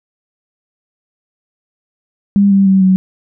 sine tone with pitch steps, 200.4 / 196.05 / 191.79 / 187.63 Hz, G3 / G3 / G3 / F#3, +38 / 0 / -38 / +24 cents, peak -6 dBFS, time 2.36-2.96 s, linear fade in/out 0 ms, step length 150 ms, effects none

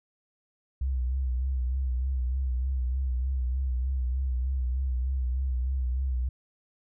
sine tone with vibrato, 64.1 Hz, C2, 35 cents flat, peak -25 dBFS, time 0.81-6.29 s, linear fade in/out 5 ms, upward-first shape sine, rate 3.3 Hz, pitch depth 68 cents each way, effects none

